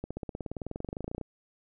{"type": "accelerating click train", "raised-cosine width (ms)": 2, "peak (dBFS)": -22, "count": 26, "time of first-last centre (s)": [0.04, 1.213], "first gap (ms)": 66, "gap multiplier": 0.97, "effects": []}